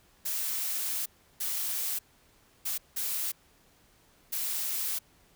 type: noise bursts at uneven times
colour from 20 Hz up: blue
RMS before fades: -32 dBFS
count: 5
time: 0.25-1.06 / 1.4-1.99 / 2.65-2.78 / 2.96-3.32 / 4.32-4.99 s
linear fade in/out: 10 ms
effects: pink hiss -63 dBFS RMS until 5.35 s